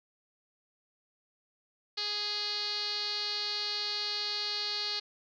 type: tone with low-pass filter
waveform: 5% pulse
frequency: 415.2 Hz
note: G#4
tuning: in tune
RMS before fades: -34 dBFS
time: 1.97-5 s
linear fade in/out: 10 ms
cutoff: 4400 Hz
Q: 9.3
effects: none